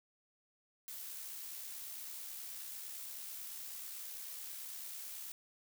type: noise with amplitude modulation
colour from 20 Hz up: blue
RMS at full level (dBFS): -45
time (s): 0.88-5.32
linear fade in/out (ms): 0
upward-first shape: sine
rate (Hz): 69.1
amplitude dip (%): 30
effects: none